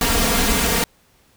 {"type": "noise with comb filter", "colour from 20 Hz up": "pink", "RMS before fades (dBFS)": -18, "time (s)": [0.01, 0.84], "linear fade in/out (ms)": 2, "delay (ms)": 4.3, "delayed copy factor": 0.8, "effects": ["pink hiss -57 dBFS RMS until 1.36 s"]}